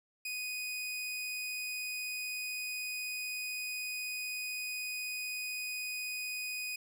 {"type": "tone", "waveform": "sawtooth", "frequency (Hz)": 2489, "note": "D#7", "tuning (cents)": 0, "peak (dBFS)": -33, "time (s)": [0.25, 6.76], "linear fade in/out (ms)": 5, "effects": []}